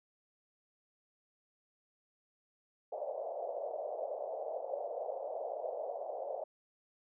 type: band-pass noise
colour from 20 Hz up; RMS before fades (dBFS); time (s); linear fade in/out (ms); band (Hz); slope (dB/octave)
pink; -40; 2.92-6.44; 5; 520 to 700; 48
effects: none